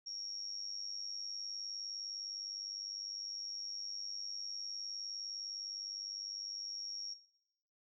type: tone with amplitude modulation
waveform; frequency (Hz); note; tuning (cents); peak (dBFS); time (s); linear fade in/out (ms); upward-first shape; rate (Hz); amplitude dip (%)
sine; 5570; F8; -5; -38; 0.06-7.14; 10; sine; 99.7; 75
effects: noise-tail reverb RT60 0.8 s tail -17 dB re dry